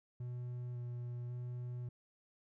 triangle tone with vibrato, 122.1 Hz, B2, 19 cents flat, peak -38 dBFS, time 0.2-1.89 s, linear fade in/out 5 ms, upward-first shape square, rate 0.91 Hz, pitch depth 11 cents each way, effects none

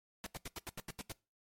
pink noise bursts, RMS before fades -43 dBFS, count 9, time 0.24-1.12 s, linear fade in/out 0 ms, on 24 ms, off 83 ms, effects noise-tail reverb RT60 0.3 s tail -23 dB re dry + MP3 64 kbps

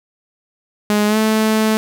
sawtooth tone with pitch glide, 208.9 to 218.1 Hz, G#3 to A3, +10 to -15 cents, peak -9 dBFS, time 0.9-1.77 s, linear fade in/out 0 ms, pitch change +75 cents, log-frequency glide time 1.07-1.17 s, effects none

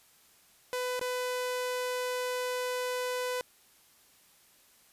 sawtooth tone with dropouts, 500 Hz, B4, 21 cents sharp, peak -27 dBFS, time 0.73-3.41 s, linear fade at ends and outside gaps 0 ms, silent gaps 0.994-1.013 s, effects white hiss -62 dBFS RMS until 4.92 s + resampled to 32000 Hz

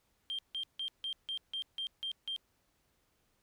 sine tone bursts, 3176 Hz, G7, 22 cents sharp, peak -34 dBFS, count 9, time 0.3-2.363 s, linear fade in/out 0 ms, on 87 ms, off 160 ms, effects tanh soft clip ceiling -30 dBFS + pink hiss -75 dBFS RMS until 3.42 s

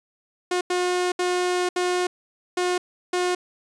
sawtooth tone bursts at uneven times, 359.7 Hz, F#4, 49 cents flat, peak -17 dBFS, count 6, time 0.51-0.61 / 0.7-1.12 / 1.19-1.69 / 1.76-2.07 / 2.57-2.78 / 3.13-3.35 s, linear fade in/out 5 ms, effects resampled to 22050 Hz

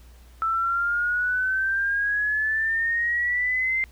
sine exponential sweep, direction up, 1318.5 to 2093 Hz, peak -21 dBFS, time 0.42-3.84 s, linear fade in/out 0 ms, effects added 60 Hz sine -46 dBFS peak until 3.91 s + pink hiss -57 dBFS RMS until 3.91 s

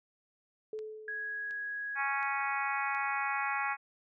sine tone with exponential decay, 432.7 Hz, A4, 29 cents flat, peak -35 dBFS, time 0.73-1.88 s, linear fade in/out 2 ms, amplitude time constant 250 ms
click train, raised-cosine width 0.2 ms, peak -37 dBFS, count 4, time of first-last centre 0.79-2.948 s, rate 1.39 Hz
sine tone, 1661.2 Hz, G#6, in tune, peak -35 dBFS, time 1.08-2.41 s, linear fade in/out 2 ms
harmonic tone, 276.8 Hz, C#4, 2 cents flat, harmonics 3 / 4 / 5 / 6 / 7 / 8 / 9, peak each -36 / -37 / -38 / -39 / -39 / -40 / -41 dBFS, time 1.95-3.77 s, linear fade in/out 50 ms
effects none

